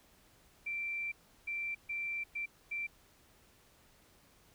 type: tone bursts at uneven times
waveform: sine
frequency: 2349 Hz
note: D7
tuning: in tune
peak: -35 dBFS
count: 5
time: 0.66-1.12 / 1.47-1.75 / 1.89-2.24 / 2.35-2.46 / 2.71-2.87 s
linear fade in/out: 10 ms
effects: pink hiss -65 dBFS RMS until 4.54 s